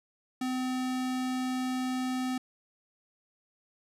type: tone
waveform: square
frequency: 255.7 Hz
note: C4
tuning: 40 cents flat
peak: -30 dBFS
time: 0.41-2.38 s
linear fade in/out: 5 ms
effects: low-pass 11000 Hz 12 dB/octave